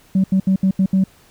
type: tone bursts at uneven times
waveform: sine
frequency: 190.5 Hz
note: G3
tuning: 49 cents flat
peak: -10 dBFS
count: 6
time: 0.15-0.24 / 0.32-0.4 / 0.47-0.56 / 0.63-0.71 / 0.79-0.86 / 0.93-1.04 s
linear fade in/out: 5 ms
effects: tanh soft clip ceiling -9 dBFS + pink hiss -51 dBFS RMS until 1.3 s